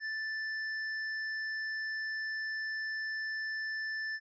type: tone with tanh clipping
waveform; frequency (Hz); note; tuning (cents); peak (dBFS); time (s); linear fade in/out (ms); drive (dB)
sine; 1760; A6; 0; -36; 0-4.2; 50; 11
effects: resampled to 16000 Hz